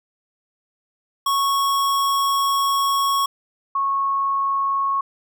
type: tone pair in turn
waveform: square / sine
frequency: 1105 / 1099 Hz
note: C#6 / C#6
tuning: -6 / -15 cents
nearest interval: unison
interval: 9 cents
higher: first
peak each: -18 dBFS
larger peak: neither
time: 1.26-3.26 / 3.75-5.01 s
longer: first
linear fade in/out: 5 ms
effects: none